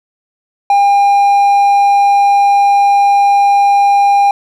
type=tone; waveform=triangle; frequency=804 Hz; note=G5; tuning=44 cents sharp; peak=-4 dBFS; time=0.7-4.31 s; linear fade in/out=2 ms; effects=none